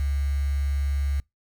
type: tone with quantisation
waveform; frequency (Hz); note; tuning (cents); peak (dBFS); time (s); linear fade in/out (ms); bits
sine; 70; C#2; +18; -22; 0-1.2; 0; 7
effects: noise-tail reverb RT60 0.2 s tail -26 dB re dry